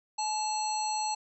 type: harmonic tone with a mistuned harmonic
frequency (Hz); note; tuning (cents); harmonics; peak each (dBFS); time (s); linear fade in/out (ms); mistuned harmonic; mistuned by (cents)
858; A5; -44; 1 / 3 / 5 / 7 / 9; -30 / -44 / -37 / -41 / -38; 0.18-1.15; 10; 3; +60
effects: none